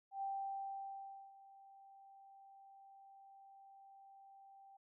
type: tone with ADSR envelope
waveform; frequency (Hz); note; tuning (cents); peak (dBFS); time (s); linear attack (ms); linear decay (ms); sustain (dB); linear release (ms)
sine; 784; G5; 0; -38; 0.11-4.77; 110; 1100; -20; 6
effects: none